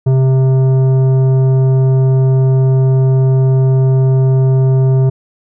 sine tone with tanh clipping, 131.8 Hz, C3, 13 cents sharp, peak -9 dBFS, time 0.06-5.1 s, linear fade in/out 10 ms, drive 11 dB, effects none

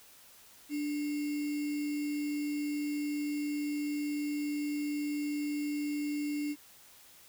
sine tone with sample-and-hold, 293.7 Hz, D4, in tune, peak -31 dBFS, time 0.69-6.56 s, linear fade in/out 50 ms, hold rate 2450 Hz, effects white hiss -57 dBFS RMS until 7.28 s

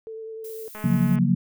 sine tone with vibrato, 443.6 Hz, A4, 14 cents sharp, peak -33 dBFS, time 0.07-0.68 s, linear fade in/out 0 ms, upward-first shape triangle, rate 10 Hz, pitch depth 18 cents each way
violet noise, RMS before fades -43 dBFS, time 0.44-1.16 s, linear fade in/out 5 ms
click train, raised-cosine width 0.5 ms, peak -24 dBFS, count 94, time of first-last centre 0.75-1.187 s, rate 213 Hz
sine chord, Gb major seventh, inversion second, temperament equal, 138.59 / 174.61 / 185 / 233.1 Hz, Db3 / F3 / Gb3 / Bb3, 0 / 0 / 0 / 0 cents, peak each -23 dBFS, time 0.84-1.35 s, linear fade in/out 5 ms
effects none

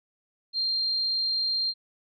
sine tone, 4186 Hz, C8, in tune, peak -24 dBFS, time 0.53-1.74 s, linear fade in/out 50 ms, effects none

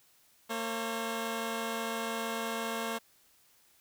10% pulse tone pair together, 227.2 / 540.4 Hz, A#3 / C#5, -44 / -44 cents, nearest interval octave + minor third, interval 1500 cents, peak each -26 / -30 dBFS, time 0.49-2.99 s, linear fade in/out 20 ms, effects white hiss -65 dBFS RMS until 3.8 s

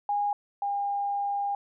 sine tone pair in turn, 819 / 806.3 Hz, G#5 / G5, -24 / +49 cents, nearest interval unison, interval 27 cents, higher first, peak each -24 / -26 dBFS, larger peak first, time 0.09-0.33 / 0.62-1.55 s, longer second, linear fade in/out 2 ms, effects none

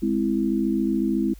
sine chord, Ab augmented, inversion none, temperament equal, 207.7 / 261.6 / 329.6 Hz, Ab3 / C4 / E4, 0 / 0 / 0 cents, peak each -24 / -25 / -24 dBFS, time 0.02-1.34 s, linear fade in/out 10 ms, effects added 50 Hz sine -41 dBFS peak until 1.39 s + white hiss -56 dBFS RMS until 1.39 s

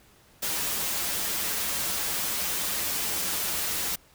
white noise with comb filter, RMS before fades -29 dBFS, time 0.42-3.96 s, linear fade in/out 10 ms, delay 7.8 ms, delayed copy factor -0.6, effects pink hiss -58 dBFS RMS until 4.14 s

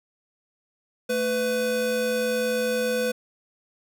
square tone pair together, 222.5 / 499.6 Hz, A3 / B4, +20 / +20 cents, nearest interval octave + major second, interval 1400 cents, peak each -31 / -24 dBFS, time 1.09-3.12 s, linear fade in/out 10 ms, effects none

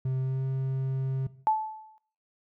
triangle tone with pitch glide, 130.81 to 132.87 Hz, C3 to C3, 0 to +27 cents, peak -24 dBFS, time 0.05-1.27 s, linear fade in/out 5 ms, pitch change +27 cents, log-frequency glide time 0.19-0.45 s
sine tone with exponential decay, 870 Hz, A5, 20 cents flat, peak -18 dBFS, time 1.47-1.98 s, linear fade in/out 0 ms, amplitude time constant 110 ms
effects noise-tail reverb RT60 0.6 s tail -17 dB re dry

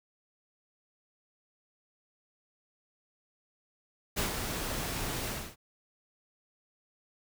pink noise with ADSR envelope, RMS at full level -29 dBFS, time 4.16-5.56 s, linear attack 26 ms, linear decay 120 ms, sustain -6 dB, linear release 260 ms, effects none

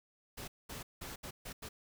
pink noise bursts at uneven times, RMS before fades -45 dBFS, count 6, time 0.37-0.48 / 0.69-0.83 / 1.01-1.16 / 1.23-1.31 / 1.45-1.53 / 1.62-1.69 s, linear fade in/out 10 ms, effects none

